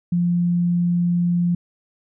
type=tone; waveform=sine; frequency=174.3 Hz; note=F3; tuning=3 cents flat; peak=-16 dBFS; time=0.12-1.55 s; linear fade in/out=5 ms; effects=none